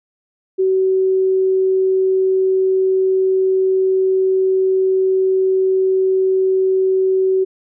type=tone; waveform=sine; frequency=378.5 Hz; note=F#4; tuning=39 cents sharp; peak=-12 dBFS; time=0.58-7.45 s; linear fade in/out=20 ms; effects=none